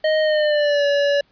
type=tone with pitch glide; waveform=square; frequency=622.3 to 570.7 Hz; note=D#5 to D5; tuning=0 to -50 cents; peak=-16 dBFS; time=0.04-1.21 s; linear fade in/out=5 ms; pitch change=-150 cents; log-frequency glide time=0.21-0.86 s; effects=pink hiss -60 dBFS RMS until 1.31 s + resampled to 11025 Hz